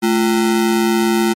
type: ring-modulated tone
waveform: square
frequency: 282.2 Hz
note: C#4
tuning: 31 cents sharp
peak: -10 dBFS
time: 0.02-1.34 s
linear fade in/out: 20 ms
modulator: 64.2 Hz
effects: MP3 64 kbps